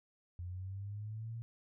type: linear sweep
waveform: sine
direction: up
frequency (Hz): 86.9 to 116.8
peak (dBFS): -40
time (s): 0.39-1.42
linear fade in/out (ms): 0
effects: none